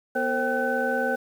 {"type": "tone cluster", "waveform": "sine", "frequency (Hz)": [245.4, 456, 532, 779, 1510], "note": ["B3", "A#4", "C5", "G5", "F#6"], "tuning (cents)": [-11, -38, 29, -11, 35], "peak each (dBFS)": [-30, -30, -27, -29, -27], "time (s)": [0.15, 1.16], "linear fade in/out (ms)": 10, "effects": ["tanh soft clip ceiling -12 dBFS", "8-bit"]}